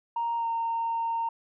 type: tone with pitch glide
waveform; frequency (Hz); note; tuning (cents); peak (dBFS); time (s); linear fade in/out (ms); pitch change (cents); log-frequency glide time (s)
sine; 932.3 to 918.9; A#5 to A#5; 0 to -25; -25; 0.16-1.29; 5; -25; 0.37-0.46
effects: tanh soft clip ceiling -22 dBFS